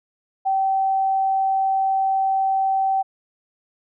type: tone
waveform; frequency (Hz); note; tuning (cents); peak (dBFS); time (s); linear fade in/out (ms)
sine; 772; G5; -27; -17; 0.45-3.03; 20
effects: none